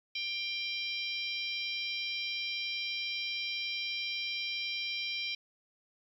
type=harmonic tone with a mistuned harmonic; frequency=789 Hz; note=G5; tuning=11 cents sharp; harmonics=3 / 4 / 5 / 6 / 7; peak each=-37 / -39 / -41 / -43 / -44 dBFS; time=0.15-5.35 s; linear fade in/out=5 ms; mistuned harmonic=6; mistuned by=+37 cents; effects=11-bit